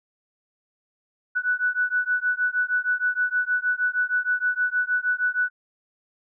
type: beating tone pair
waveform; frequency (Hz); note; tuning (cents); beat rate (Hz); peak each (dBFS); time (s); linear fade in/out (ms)
sine; 1480 / 1486.4; F#6 / F#6; 0 / +7; 6.4; -24; 1.35-5.5; 20
effects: none